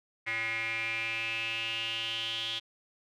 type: tone with band-pass filter sweep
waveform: square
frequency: 113.2 Hz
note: A2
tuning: 50 cents sharp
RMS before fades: -34 dBFS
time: 0.26-2.6 s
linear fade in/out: 20 ms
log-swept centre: 2100 to 3300 Hz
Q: 8.3
effects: none